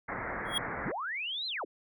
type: low-pass noise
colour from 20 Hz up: white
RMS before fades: -37 dBFS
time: 0.08-0.92 s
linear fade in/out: 10 ms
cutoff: 2100 Hz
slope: 96 dB/octave
type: tone with exponential growth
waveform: square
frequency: 3301 Hz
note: G#7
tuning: 11 cents flat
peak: -25 dBFS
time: 0.45-0.58 s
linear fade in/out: 5 ms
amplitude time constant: 28 ms
type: linear two-way sweep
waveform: sine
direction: up then down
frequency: 70.8 to 4186 to 202.8 Hz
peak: -33 dBFS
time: 0.85-1.65 s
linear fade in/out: 10 ms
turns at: 1.47 s
effects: none